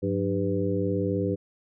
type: harmonic tone with a mistuned harmonic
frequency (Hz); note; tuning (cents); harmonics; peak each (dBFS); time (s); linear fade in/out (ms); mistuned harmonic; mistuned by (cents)
99.2; G2; +21; 1 / 2 / 3 / 4 / 5; -30 / -30 / -30 / -30 / -30; 0.02-1.36; 20; 2; -140
effects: none